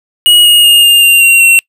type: tone with pitch steps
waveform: square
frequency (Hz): 2900 / 2870 / 2840 / 2811 / 2782 / 2753 / 2725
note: F#7 / F7 / F7 / F7 / F7 / F7 / F7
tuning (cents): -35 / +47 / +28 / +11 / -7 / -25 / -43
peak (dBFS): -3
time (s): 0.26-1.59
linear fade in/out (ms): 0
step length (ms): 190
effects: noise-tail reverb RT60 0.1 s tail -26 dB re dry